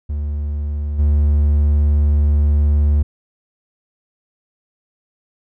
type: tone with level steps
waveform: triangle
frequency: 73.42 Hz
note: D2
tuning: in tune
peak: -17 / -9 dBFS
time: 0.09-3.03 s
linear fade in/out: 10 ms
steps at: 0.98 s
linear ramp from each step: 20 ms
effects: none